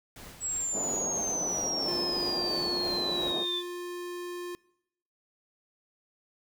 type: noise with tremolo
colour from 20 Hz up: pink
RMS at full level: -46 dBFS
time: 0.16-3.32 s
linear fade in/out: 2 ms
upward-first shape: sine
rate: 3 Hz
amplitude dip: 45%
type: exponential sweep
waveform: sine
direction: down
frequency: 7800 to 3486 Hz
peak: -29 dBFS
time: 0.4-3.63 s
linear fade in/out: 50 ms
type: band-pass noise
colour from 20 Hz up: white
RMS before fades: -37 dBFS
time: 0.72-3.46 s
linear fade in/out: 50 ms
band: 160 to 790 Hz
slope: 24 dB/octave
type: tone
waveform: square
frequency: 353.2 Hz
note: F4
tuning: 20 cents sharp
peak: -36 dBFS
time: 1.88-4.55 s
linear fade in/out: 0 ms
effects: noise-tail reverb RT60 0.8 s tail -23 dB re dry